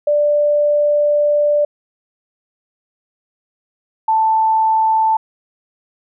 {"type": "tone pair in turn", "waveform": "sine", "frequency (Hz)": [589, 882.5], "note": ["D5", "A5"], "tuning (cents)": [5, 5], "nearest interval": "perfect fifth", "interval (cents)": 700, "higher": "second", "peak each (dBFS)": -11, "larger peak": "neither", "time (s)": [[0.07, 1.65], [4.08, 5.17]], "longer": "first", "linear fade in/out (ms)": 5, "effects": []}